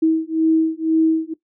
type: beating tone pair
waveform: sine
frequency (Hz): 320 / 322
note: D#4 / E4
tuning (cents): +49 / -41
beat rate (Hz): 2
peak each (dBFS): -17 / -17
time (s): 0.02-1.34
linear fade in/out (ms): 10
effects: noise-tail reverb RT60 0.1 s tail -17 dB re dry